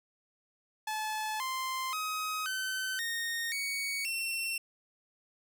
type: tone with pitch steps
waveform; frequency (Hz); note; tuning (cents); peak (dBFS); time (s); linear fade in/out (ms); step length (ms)
sawtooth; 863 / 1044.2 / 1263.5 / 1528.8 / 1849.9 / 2238 / 2708; A5 / C6 / D#6 / G6 / A#6 / C#7 / E7; -34 / -4 / +26 / -44 / -14 / +16 / +46; -29; 0.87-4.58; 5; 530
effects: none